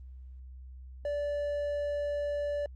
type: tone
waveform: triangle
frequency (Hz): 581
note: D5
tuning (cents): -19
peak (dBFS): -28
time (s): 1.05-2.66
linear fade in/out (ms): 2
effects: added 64 Hz sine -44 dBFS peak until 2.75 s + Opus 32 kbps